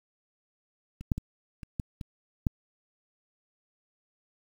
clicks, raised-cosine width 5 ms, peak -28 / -12 / -20 / -29 / -18 / -25 / -12 dBFS, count 7, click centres 1.01 / 1.118 / 1.18 / 1.632 / 1.798 / 2.012 / 2.468 s, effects 8-bit

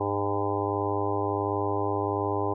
harmonic tone with a mistuned harmonic, 101.4 Hz, G#2, 41 cents flat, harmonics 1 / 3 / 4 / 5 / 6 / 7 / 8 / 9 / 10, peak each -33 / -33 / -30 / -36 / -36 / -39 / -33 / -36 / -34 dBFS, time 0-2.54 s, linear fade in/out 10 ms, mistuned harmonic 7, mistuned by +43 cents, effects none

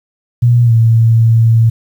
sine tone with pitch glide, 120 to 113.92 Hz, B2 to A#2, -49 to -39 cents, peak -5 dBFS, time 0.42-1.7 s, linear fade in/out 10 ms, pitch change -90 cents, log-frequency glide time 0.64-0.73 s, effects 7-bit

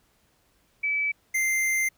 sine / square tone pair in turn, 2300 / 2088 Hz, D7 / C7, -37 / -4 cents, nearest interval major second, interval 167 cents, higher first, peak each -23 / -23 dBFS, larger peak neither, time 0.83-1.12 / 1.34-1.89 s, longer second, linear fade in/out 10 ms, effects pink hiss -66 dBFS RMS until 1.97 s

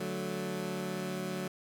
20% pulse chord, D major, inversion none, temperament equal, 146.83 / 185 / 220 Hz, D3 / F#3 / A3, 0 / 0 / 0 cents, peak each -37 / -31 / -36 dBFS, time 0-1.48 s, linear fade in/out 5 ms, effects none

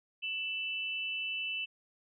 sine tone pair together, 2652 / 2983 Hz, E7 / F#7, +10 / +13 cents, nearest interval major second, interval 203 cents, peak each -35 / -38 dBFS, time 0.22-1.66 s, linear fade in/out 20 ms, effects none

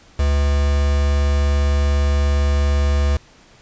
triangle tone with quantisation, 71.3 Hz, C#2, 49 cents sharp, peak -12 dBFS, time 0.19-3.17 s, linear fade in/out 5 ms, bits 4, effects pink hiss -49 dBFS RMS until 3.61 s + resampled to 16000 Hz

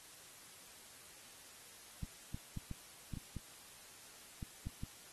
clicks, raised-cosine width 5 ms, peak -30 dBFS, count 10, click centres 2.033 / 2.345 / 2.573 / 2.713 / 3.137 / 3.172 / 3.367 / 4.428 / 4.67 / 4.835 s, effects white hiss -57 dBFS RMS until 5.12 s + AAC 32 kbps

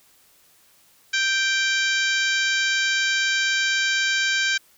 harmonic tone with a mistuned harmonic, 784 Hz, G5, in tune, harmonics 2 / 3 / 4 / 5 / 6 / 7 / 8 / 9, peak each -22 / -26 / -28 / -30 / -32 / -33 / -34 / -35 dBFS, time 1.13-4.58 s, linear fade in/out 10 ms, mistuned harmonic 5, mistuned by -23 cents, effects white hiss -57 dBFS RMS until 4.77 s

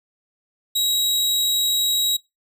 sawtooth tone, 3836 Hz, A#7, 49 cents sharp, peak -15 dBFS, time 0.75-2.17 s, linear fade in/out 10 ms, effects noise-tail reverb RT60 0.2 s tail -22 dB re dry

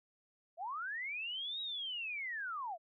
sine linear two-way sweep, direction up then down, 622.3 to 3844 to 622.3 Hz, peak -38 dBFS, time 0.57-2.78 s, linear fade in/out 50 ms, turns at 1.61 s, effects none

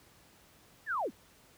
sine linear sweep, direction down, 1864.7 to 138.59 Hz, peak -30 dBFS, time 0.86-1.11 s, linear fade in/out 50 ms, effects pink hiss -61 dBFS RMS until 1.57 s + high-pass 60 Hz 12 dB/octave

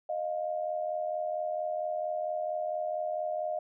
sine tone pair together, 619.6 / 704 Hz, D#5 / F5, -7 / +14 cents, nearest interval major second, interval 221 cents, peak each -32 / -34 dBFS, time 0.09-3.59 s, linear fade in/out 5 ms, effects none

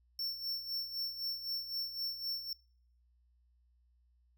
square tone with tremolo, 5420 Hz, E8, 47 cents sharp, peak -34 dBFS, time 0.19-2.53 s, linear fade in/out 2 ms, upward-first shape sine, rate 3.9 Hz, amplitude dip 65%, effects noise-tail reverb RT60 0.6 s tail -26 dB re dry + added 60 Hz sine -67 dBFS peak until 4.37 s

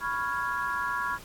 sine chord, C# dominant seventh, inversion third, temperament equal, 987.8 / 1108.7 / 1396.9 / 1661.2 Hz, B5 / C#6 / E#6 / G#6, 0 / 0 / 0 / 0 cents, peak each -33 dBFS, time 0-1.19 s, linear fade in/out 50 ms, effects pink hiss -48 dBFS RMS until 1.24 s + AAC 64 kbps

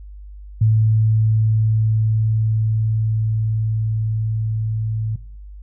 sine tone with level ramp, 109.8 Hz, A2, 3 cents flat, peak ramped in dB -11 to -19 dBFS, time 0.61-5.16 s, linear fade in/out 5 ms, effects noise-tail reverb RT60 0.6 s tail -21 dB re dry + added 50 Hz sine -34 dBFS peak until 5.62 s

